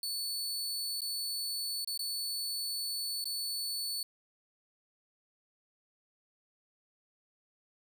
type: tone with dropouts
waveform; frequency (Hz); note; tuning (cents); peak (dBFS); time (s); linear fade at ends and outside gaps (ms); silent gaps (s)
sawtooth; 4455; C#8; +8; -31; 0.03-4.03; 2; 1.007-1.017 / 1.847-1.874 / 1.976-1.992 / 3.242-3.255
effects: none